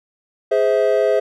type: chord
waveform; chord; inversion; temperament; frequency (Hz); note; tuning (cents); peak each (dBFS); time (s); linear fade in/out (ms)
triangle; Ab augmented; none; just; 415.3 / 519.1 / 648.9; Ab4 / C5 / E5; 0 / -14 / -27; -16; 0.51-1.2; 10
effects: none